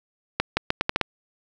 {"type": "accelerating click train", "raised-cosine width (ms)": 0.3, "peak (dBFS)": -4, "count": 7, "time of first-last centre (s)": [0.4, 1.013], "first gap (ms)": 170, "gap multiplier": 0.79, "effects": []}